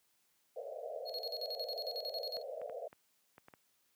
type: band-pass noise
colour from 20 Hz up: white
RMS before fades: -44 dBFS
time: 0.56-2.88 s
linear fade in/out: 5 ms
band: 460 to 690 Hz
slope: 96 dB/octave
type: tone with tremolo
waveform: triangle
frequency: 4300 Hz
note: C8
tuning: 47 cents sharp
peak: -37 dBFS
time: 1.05-2.43 s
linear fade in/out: 50 ms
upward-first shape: square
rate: 11 Hz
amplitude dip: 80%
type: clicks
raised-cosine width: 0.5 ms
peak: -39 dBFS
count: 7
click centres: 2.369 / 2.616 / 2.697 / 2.929 / 3.381 / 3.484 / 3.538 s
effects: white hiss -75 dBFS RMS until 3.95 s + high-pass 100 Hz 12 dB/octave